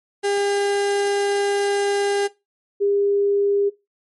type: tone pair in turn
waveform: 35% pulse / sine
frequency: 402.8 / 402.8 Hz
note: G4 / G4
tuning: +47 / +47 cents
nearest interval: unison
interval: 0 cents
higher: neither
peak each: -17 / -16 dBFS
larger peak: second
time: 0.23-2.28 / 2.8-3.7 s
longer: first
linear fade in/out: 20 ms
effects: noise-tail reverb RT60 0.2 s tail -17 dB re dry + MP3 48 kbps